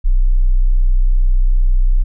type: tone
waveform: sine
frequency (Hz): 31.22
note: B0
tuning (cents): +20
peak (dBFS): -8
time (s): 0.04-2.04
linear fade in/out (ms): 20
effects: none